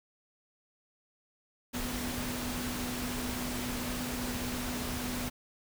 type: tone in noise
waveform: sine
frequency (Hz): 246.9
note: B3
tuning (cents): 0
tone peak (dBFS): -37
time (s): 1.73-5.3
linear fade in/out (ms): 20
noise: pink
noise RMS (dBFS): -37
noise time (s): 1.73-5.3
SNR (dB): -3
effects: none